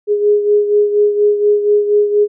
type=beating tone pair; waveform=sine; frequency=414.1 / 418.3 Hz; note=G#4 / G#4; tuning=-5 / +12 cents; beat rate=4.2 Hz; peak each=-10 / -17 dBFS; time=0.07-2.28 s; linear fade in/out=50 ms; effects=none